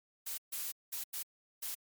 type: noise bursts at uneven times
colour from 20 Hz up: blue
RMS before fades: -39 dBFS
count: 5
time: 0.26-0.38 / 0.52-0.72 / 0.92-1.04 / 1.13-1.23 / 1.62-1.75 s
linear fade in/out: 10 ms
effects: MP3 96 kbps